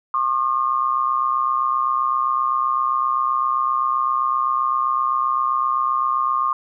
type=tone pair together; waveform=sine; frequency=1077 / 1204.7 Hz; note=C6 / D6; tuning=+50 / +44 cents; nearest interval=major second; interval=194 cents; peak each=-20 dBFS; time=0.14-6.53 s; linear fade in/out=2 ms; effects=none